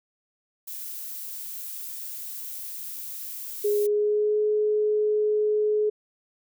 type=noise; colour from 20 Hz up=violet; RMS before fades=-36 dBFS; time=0.67-3.87 s; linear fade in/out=10 ms
type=tone with pitch glide; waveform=sine; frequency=415.3 to 423.8 Hz; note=G#4 to G#4; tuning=0 to +35 cents; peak=-20 dBFS; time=3.64-5.9 s; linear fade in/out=10 ms; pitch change=+35 cents; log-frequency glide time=3.81-4.41 s
effects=none